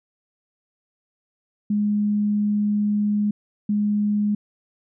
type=tone bursts at uneven times; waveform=sine; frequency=207.8 Hz; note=G#3; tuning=1 cent sharp; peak=-18 dBFS; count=2; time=1.7-3.31 / 3.69-4.35 s; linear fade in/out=5 ms; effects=none